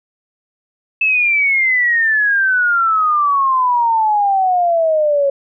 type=exponential sweep; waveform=sine; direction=down; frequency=2633 to 550 Hz; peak=-11 dBFS; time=1.01-5.3 s; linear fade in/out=5 ms; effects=none